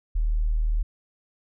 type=tone; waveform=sine; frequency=38.89 Hz; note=D#1; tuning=in tune; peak=-20 dBFS; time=0.15-0.83 s; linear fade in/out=10 ms; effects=none